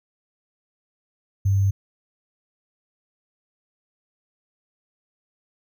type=tone with sample-and-hold; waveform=sine; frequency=98 Hz; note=G2; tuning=in tune; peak=-16 dBFS; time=1.45-1.71 s; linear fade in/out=10 ms; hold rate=6300 Hz; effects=none